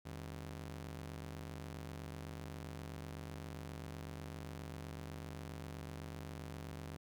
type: ring-modulated tone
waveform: sawtooth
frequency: 116.54 Hz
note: A#2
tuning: in tune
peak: -38 dBFS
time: 0.05-6.97 s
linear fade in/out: 10 ms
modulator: 34.4 Hz
effects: none